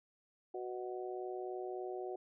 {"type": "harmonic tone", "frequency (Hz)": 123.47, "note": "B2", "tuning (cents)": 0, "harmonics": [3, 4, 5, 6], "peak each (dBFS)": [-41, -49, -49, -46], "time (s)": [0.54, 2.16], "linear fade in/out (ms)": 5, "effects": []}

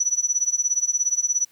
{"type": "tone with tremolo", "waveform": "sine", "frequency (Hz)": 5920, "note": "F#8", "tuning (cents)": 0, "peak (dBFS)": -16, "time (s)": [0, 1.45], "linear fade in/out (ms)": 5, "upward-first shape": "sine", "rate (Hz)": 17, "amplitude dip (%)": 90, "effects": ["white hiss -59 dBFS RMS until 1.51 s"]}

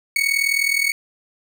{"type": "tone with amplitude modulation", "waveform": "40% pulse", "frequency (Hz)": 2224, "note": "C#7", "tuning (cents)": 5, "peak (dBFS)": -13, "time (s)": [0.16, 0.92], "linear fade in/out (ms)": 2, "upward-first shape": "sine", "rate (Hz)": 39.6, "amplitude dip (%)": 80, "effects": []}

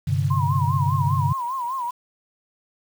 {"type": "chord", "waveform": "sine", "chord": "G suspended fourth", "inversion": "none", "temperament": "equal", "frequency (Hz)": [98, 130.81, 146.83], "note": ["G2", "C3", "D3"], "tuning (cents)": [0, 0, 0], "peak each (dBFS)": -23, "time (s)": [0.07, 1.33], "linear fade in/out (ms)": 10}
{"type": "tone with vibrato", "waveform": "sine", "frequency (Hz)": 1009, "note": "B5", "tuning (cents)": 37, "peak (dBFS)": -24, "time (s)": [0.3, 1.91], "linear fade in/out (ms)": 10, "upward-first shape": "sine", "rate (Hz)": 5, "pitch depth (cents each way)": 120}
{"effects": ["7-bit"]}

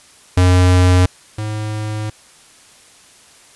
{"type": "tone pair in turn", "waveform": "square", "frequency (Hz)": [90.7, 107.15], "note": ["F#2", "A2"], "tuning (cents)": [-34, -45], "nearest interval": "minor third", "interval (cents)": 289, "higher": "second", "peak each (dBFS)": [-9, -21], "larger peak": "first", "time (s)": [[0.37, 1.06], [1.38, 2.1]], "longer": "second", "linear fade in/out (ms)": 5, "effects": ["white hiss -46 dBFS RMS until 3.55 s", "resampled to 24000 Hz"]}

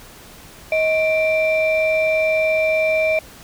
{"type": "tone pair together", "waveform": "sine", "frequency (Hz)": [632.2, 2354], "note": ["D#5", "D7"], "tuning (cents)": [27, 3], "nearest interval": "octave + major seventh", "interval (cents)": 2276, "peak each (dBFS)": [-15, -19], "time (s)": [0.72, 3.19], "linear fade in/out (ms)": 2, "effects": ["tanh soft clip ceiling -10 dBFS", "pink hiss -42 dBFS RMS until 3.43 s"]}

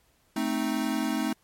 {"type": "chord", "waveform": "square", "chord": "A diminished", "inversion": "none", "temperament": "equal", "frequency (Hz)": [220, 261.6, 311.1], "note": ["A3", "C4", "Eb4"], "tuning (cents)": [0, 0, 0], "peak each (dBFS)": -31, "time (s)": [0.36, 1.33], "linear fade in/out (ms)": 5, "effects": ["pink hiss -66 dBFS RMS until 1.43 s", "MP3 64 kbps"]}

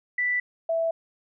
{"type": "tone pair in turn", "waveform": "sine", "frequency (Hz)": [1975.5, 659.2], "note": ["B6", "E5"], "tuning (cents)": [0, 0], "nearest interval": "octave + perfect fifth", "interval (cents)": 1900, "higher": "first", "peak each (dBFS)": -22, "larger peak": "neither", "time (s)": [[0.18, 0.4], [0.69, 0.91]], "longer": "neither", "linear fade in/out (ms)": 5, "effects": []}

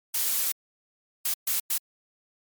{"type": "noise bursts at uneven times", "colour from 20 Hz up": "blue", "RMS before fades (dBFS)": -26, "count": 4, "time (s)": [[0.14, 0.52], [1.25, 1.34], [1.47, 1.6], [1.7, 1.78]], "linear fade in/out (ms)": 5, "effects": ["MP3 96 kbps"]}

